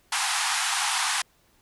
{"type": "band-pass noise", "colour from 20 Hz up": "pink", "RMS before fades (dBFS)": -26, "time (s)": [0.12, 1.22], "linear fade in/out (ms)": 5, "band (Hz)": [750, 11000], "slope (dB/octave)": 96, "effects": ["pink hiss -63 dBFS RMS until 1.61 s"]}